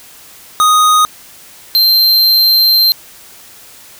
square tone pair in turn, 1244.5 / 4143 Hz, D#6 / C8, 0 / -18 cents, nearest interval octave + major sixth, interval 2082 cents, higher second, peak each -7 dBFS, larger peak neither, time 0.6-1.05 / 1.75-2.92 s, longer second, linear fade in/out 0 ms, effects white hiss -38 dBFS RMS until 3.99 s

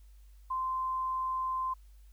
sine tone, 1039 Hz, C6, 12 cents flat, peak -30 dBFS, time 0.5-1.74 s, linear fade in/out 10 ms, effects added 50 Hz sine -52 dBFS peak until 2.12 s + white hiss -71 dBFS RMS until 2.12 s

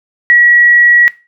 sine tone, 1922 Hz, B6, 48 cents flat, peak -3 dBFS, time 0.3-1.08 s, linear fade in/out 0 ms, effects noise-tail reverb RT60 0.3 s tail -19 dB re dry

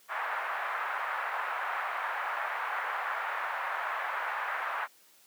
white band-pass noise, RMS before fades -34 dBFS, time 0.08-4.88 s, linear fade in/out 50 ms, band 740 to 1700 Hz, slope 24 dB/octave, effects white hiss -61 dBFS RMS until 5.26 s + high-pass 200 Hz 12 dB/octave

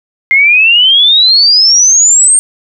sine exponential sweep, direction up, 2100 to 8750 Hz, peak -3 dBFS, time 0.31-2.39 s, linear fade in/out 0 ms, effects none

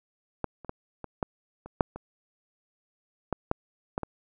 clicks, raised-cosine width 1 ms, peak -14 / -30 / -19 / -23 / -13 / -28 / -6 / -24 / -13 / -10 / -14 / -18 dBFS, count 12, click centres 0.443 / 0.647 / 0.694 / 1.043 / 1.228 / 1.66 / 1.808 / 1.96 / 3.327 / 3.514 / 3.979 / 4.033 s, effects none

